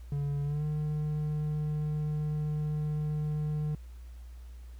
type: tone with pitch glide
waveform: triangle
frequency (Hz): 142.8 to 151.29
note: D3 to D#3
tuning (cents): -48 to -48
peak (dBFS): -27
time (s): 0.12-3.75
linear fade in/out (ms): 2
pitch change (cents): +100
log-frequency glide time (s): 0.43-0.63
effects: added 60 Hz sine -43 dBFS peak until 4.79 s + pink hiss -64 dBFS RMS until 4.79 s